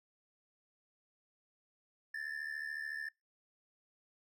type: ring-modulated tone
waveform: triangle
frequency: 1760 Hz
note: A6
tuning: in tune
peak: -34 dBFS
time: 2.14-3.09 s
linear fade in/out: 5 ms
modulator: 36.9 Hz
effects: noise-tail reverb RT60 0.2 s tail -24 dB re dry